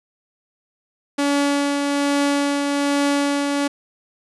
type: tone with tremolo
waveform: sawtooth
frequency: 284.4 Hz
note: C#4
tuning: 45 cents sharp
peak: -12 dBFS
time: 1.18-3.68 s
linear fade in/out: 10 ms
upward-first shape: triangle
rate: 1.2 Hz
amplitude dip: 35%
effects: resampled to 24000 Hz